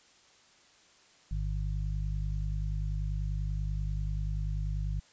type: harmonic tone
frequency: 50.3 Hz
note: G1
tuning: 45 cents sharp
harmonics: 1 / 2 / 3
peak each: -31 / -37 / -38 dBFS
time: 1.31-5 s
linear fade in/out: 5 ms
effects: white hiss -61 dBFS RMS until 5.12 s + resampled to 16000 Hz